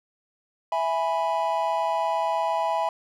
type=chord; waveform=triangle; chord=E major; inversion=none; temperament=equal; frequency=659.3 / 830.6 / 987.8 Hz; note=E5 / G#5 / B5; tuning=0 / 0 / 0 cents; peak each=-25 dBFS; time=0.72-2.89 s; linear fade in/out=2 ms; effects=none